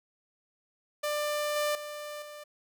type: tone with level steps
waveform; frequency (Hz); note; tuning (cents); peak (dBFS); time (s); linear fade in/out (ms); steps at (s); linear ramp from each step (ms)
sawtooth; 594; D5; +20; -25 / -23 / -34 / -39; 1.03-2.44; 10; 1.56 / 1.75 / 2.22; 2
effects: none